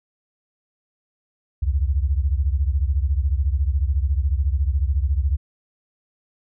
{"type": "beating tone pair", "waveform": "sine", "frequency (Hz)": [65.7, 79.7], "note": ["C2", "D#2"], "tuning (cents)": [8, 42], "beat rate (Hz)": 14, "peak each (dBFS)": [-19, -22], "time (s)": [1.62, 5.37], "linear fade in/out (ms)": 10, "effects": []}